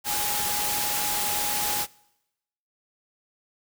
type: tone in noise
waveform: sine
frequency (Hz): 830.6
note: G#5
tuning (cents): 0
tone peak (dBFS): -32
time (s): 0.04-1.87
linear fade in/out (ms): 50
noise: white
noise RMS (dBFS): -27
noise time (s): 0.04-1.87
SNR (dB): -8
effects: noise-tail reverb RT60 0.9 s tail -24 dB re dry